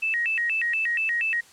sine tone with vibrato, 2229 Hz, C#7, 9 cents sharp, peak -22 dBFS, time 0.02-1.41 s, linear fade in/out 10 ms, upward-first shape square, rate 4.2 Hz, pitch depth 290 cents each way, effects white hiss -52 dBFS RMS until 1.52 s + low-pass 9000 Hz 12 dB/octave

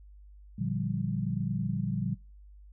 sine chord, G minor seventh, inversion first, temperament equal, 116.54 / 146.83 / 174.61 / 196 Hz, Bb2 / D3 / F3 / G3, 0 / 0 / 0 / 0 cents, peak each -34 dBFS, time 0.58-2.15 s, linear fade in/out 10 ms, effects noise-tail reverb RT60 0.3 s tail -24 dB re dry + added 50 Hz sine -49 dBFS peak until 2.72 s

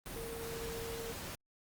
sine tone in noise, 459 Hz, A#4, 27 cents flat, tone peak -42 dBFS, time 0.16-1.12 s, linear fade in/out 0 ms, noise pink, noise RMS -44 dBFS, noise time 0.06-1.35 s, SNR -1 dB, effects Opus 32 kbps

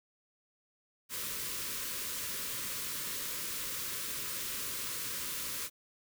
white band-stop noise, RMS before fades -38 dBFS, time 1.09-5.7 s, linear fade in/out 50 ms, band 590 to 950 Hz, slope 96 dB/octave, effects none

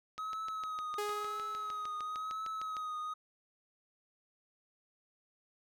click train, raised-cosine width 0.2 ms, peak -29 dBFS, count 18, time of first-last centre 0.18-2.768 s, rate 6.57 Hz
triangle tone with vibrato, 1269 Hz, D#6, 34 cents sharp, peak -35 dBFS, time 0.18-3.14 s, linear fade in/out 10 ms, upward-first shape triangle, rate 0.98 Hz, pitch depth 49 cents each way
sawtooth tone with exponential decay, 415.3 Hz, G#4, in tune, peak -30 dBFS, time 0.98-2.23 s, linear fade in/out 5 ms, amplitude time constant 270 ms
effects none

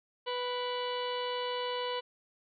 harmonic tone with a mistuned harmonic, 493.9 Hz, B4, in tune, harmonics 1 / 2 / 3 / 4 / 5 / 6 / 7 / 8 / 9, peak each -35 / -37 / -47 / -47 / -49 / -40 / -49 / -48 / -51 dBFS, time 0.26-2.01 s, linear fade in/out 20 ms, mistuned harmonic 5, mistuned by -110 cents, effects none

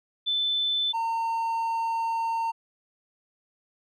sine / triangle tone pair in turn, 3520 / 912.1 Hz, A7 / A#5, 0 / -38 cents, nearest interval octave + major seventh, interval 2338 cents, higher first, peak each -23 dBFS, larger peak neither, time 0.26-0.93 / 0.93-2.52 s, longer second, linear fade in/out 20 ms, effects none

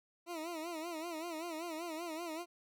20% pulse tone with vibrato, 329.6 Hz, E4, in tune, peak -35 dBFS, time 0.26-2.46 s, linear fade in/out 50 ms, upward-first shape sine, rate 5.2 Hz, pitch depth 110 cents each way, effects none

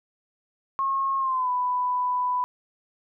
sine tone with pitch glide, 1084 to 994 Hz, C#6 to B5, -39 to +11 cents, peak -22 dBFS, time 0.79-2.44 s, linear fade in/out 0 ms, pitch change -150 cents, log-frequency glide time 1.18-1.5 s, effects none

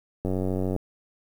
click train, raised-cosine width 2 ms, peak -15 dBFS, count 49, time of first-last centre 0.25-0.763 s, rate 93.5 Hz, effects 8-bit

